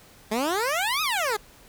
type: exponential two-way sweep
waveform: 15% pulse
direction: up then down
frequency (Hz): 206.2 to 1300 to 396.5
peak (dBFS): -17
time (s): 0.31-1.37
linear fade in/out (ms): 10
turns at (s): 1.02
effects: pink hiss -52 dBFS RMS until 1.68 s